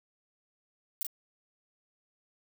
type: noise with echo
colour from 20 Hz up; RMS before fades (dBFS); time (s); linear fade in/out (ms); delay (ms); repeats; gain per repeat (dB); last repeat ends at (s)
violet; -33; 1.01-1.03; 0; 37; 1; -3; 1.067
effects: none